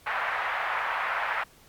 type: band-pass noise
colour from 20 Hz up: white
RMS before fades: -29 dBFS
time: 0.06-1.44 s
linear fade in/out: 10 ms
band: 710 to 1900 Hz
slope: 24 dB/octave
effects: pink hiss -56 dBFS RMS until 1.68 s + MP3 96 kbps